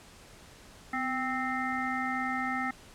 harmonic tone with a mistuned harmonic, 261.6 Hz, C4, in tune, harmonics 1 / 3 / 5 / 7 / 8, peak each -35 / -35 / -35 / -36 / -38 dBFS, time 0.93-2.71 s, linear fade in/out 5 ms, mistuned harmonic 1, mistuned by -49 cents, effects pink hiss -53 dBFS RMS until 2.94 s + low-pass 10000 Hz 12 dB/octave

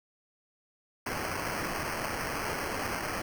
white noise with sample-and-hold, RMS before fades -34 dBFS, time 1.06-3.22 s, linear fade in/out 5 ms, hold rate 3675 Hz, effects none

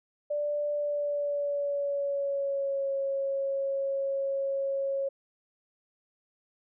sine tone with pitch glide, 587.3 to 548 Hz, D5 to C#5, 0 to -20 cents, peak -27 dBFS, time 0.3-5.09 s, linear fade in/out 10 ms, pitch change -120 cents, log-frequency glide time 0.72-2.92 s, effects none

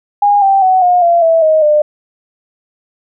sine tone with pitch steps, 817 / 781.9 / 748.3 / 716.2 / 685.4 / 656 / 627.8 / 600.8 Hz, G#5 / G5 / F#5 / F5 / F5 / E5 / D#5 / D5, -29 / -5 / +19 / +43 / -33 / -9 / +15 / +39 cents, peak -6 dBFS, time 0.22-1.82 s, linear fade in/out 5 ms, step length 200 ms, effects none

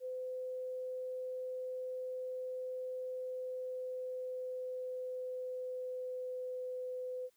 sine tone with pitch glide, 510 to 505.6 Hz, C5 to B4, -44 to +41 cents, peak -38 dBFS, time 0-7.3 s, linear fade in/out 50 ms, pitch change -15 cents, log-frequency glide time 3.03-6.81 s, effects white hiss -75 dBFS RMS until 7.36 s

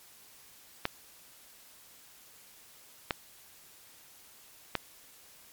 clicks, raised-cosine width 0.3 ms, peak -12 dBFS, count 3, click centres 0.854 / 3.108 / 4.753 s, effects white hiss -56 dBFS RMS until 5.52 s + MP3 96 kbps

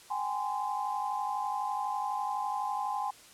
sine tone cluster, 778 / 830 / 1034 Hz, G5 / G#5 / C6, -13 / -1 / -21 cents, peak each -37 / -33 / -35 dBFS, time 0.1-3.11 s, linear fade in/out 10 ms, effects white hiss -54 dBFS RMS until 3.33 s + low-pass 10000 Hz 12 dB/octave

